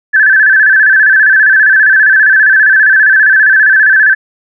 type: tone with vibrato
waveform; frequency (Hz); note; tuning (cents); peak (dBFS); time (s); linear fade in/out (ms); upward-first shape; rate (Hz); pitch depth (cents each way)
sine; 1635; G#6; -28; -3; 0.13-4.15; 20; square; 15; 86
effects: none